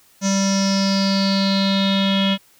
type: tone with low-pass filter sweep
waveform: square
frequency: 195.2 Hz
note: G3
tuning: 7 cents flat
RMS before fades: -18 dBFS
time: 0.21-2.38 s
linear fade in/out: 50 ms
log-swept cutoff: 6200 to 3200 Hz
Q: 8.4
effects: white hiss -54 dBFS RMS until 2.59 s